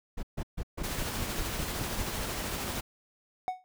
brown noise bursts, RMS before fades -33 dBFS, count 11, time 0.17-2.241 s, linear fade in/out 10 ms, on 61 ms, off 140 ms
pink noise with tremolo, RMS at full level -34 dBFS, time 0.83-2.81 s, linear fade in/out 10 ms, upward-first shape sine, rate 13 Hz, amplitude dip 25%
triangle tone with exponential decay, 740 Hz, F#5, in tune, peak -23 dBFS, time 3.48-3.64 s, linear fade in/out 0 ms, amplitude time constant 34 ms
effects none

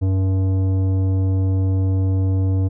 sine tone with tanh clipping, 95 Hz, F#2, 46 cents sharp, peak -17 dBFS, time 0.01-2.69 s, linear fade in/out 20 ms, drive 12 dB, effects none

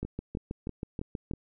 two click trains, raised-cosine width 3 ms, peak -21 / -23 dBFS, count 9 / 5, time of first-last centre 0.03-1.312 / 0.05-1.336 s, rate 6.24 / 3.11 Hz, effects none

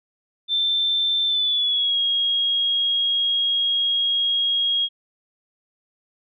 sine tone with pitch glide, 3555 to 3279 Hz, A7 to G#7, +17 to -23 cents, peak -18 dBFS, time 0.48-4.89 s, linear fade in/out 50 ms, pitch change -140 cents, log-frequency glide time 1.26-2 s, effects none

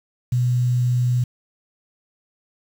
sine tone with quantisation, 123.47 Hz, B2, in tune, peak -16 dBFS, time 0.32-1.24 s, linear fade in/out 5 ms, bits 7, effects none

